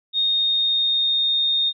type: tone with pitch glide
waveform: sine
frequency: 3700 to 3679 Hz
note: A#7 to A#7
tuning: -14 to -24 cents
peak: -17 dBFS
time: 0.13-1.73 s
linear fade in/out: 50 ms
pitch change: -10 cents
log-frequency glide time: 0.24-1.28 s
effects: none